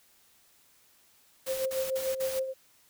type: tone with tremolo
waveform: sine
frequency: 527 Hz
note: C5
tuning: 12 cents sharp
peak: -26 dBFS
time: 1.46-2.54 s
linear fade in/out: 50 ms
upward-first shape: sine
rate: 6.7 Hz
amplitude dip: 60%
type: noise bursts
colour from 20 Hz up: white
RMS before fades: -39 dBFS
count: 4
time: 1.46-2.398 s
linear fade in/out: 10 ms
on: 200 ms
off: 46 ms
effects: white hiss -63 dBFS RMS until 2.89 s